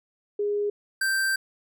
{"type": "tone pair in turn", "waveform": ["sine", "square"], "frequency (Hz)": [411.8, 1566.5], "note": ["G#4", "G6"], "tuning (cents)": [-15, -2], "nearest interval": "octave + major seventh", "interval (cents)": 2313, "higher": "second", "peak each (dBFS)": -23, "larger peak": "neither", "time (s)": [[0.39, 0.7], [1.01, 1.36]], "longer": "second", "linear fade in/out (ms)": 5, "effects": []}